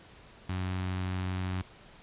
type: tone with notch filter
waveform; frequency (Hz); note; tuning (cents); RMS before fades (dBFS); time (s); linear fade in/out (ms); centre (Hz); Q
sawtooth; 92.5; F#2; 0; -33; 0.49-1.62; 5; 500; 1.1
effects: pink hiss -54 dBFS RMS until 2.02 s + resampled to 8000 Hz